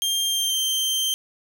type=tone with pitch glide; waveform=sawtooth; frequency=3193 to 3138 Hz; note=G7 to G7; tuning=+31 to +1 cents; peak=-18 dBFS; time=0.02-1.14 s; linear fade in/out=0 ms; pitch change=-30 cents; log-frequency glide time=0.27-0.59 s; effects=none